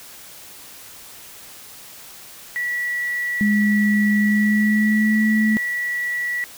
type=tone; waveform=sine; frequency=1945 Hz; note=B6; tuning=27 cents flat; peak=-21 dBFS; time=2.56-6.44 s; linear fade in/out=0 ms
type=tone with pitch glide; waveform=sine; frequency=208 to 217.5 Hz; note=G#3 to A3; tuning=+3 to -20 cents; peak=-15 dBFS; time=3.41-5.57 s; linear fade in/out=0 ms; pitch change=+77 cents; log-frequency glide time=4.21-5.26 s
effects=white hiss -41 dBFS RMS until 6.57 s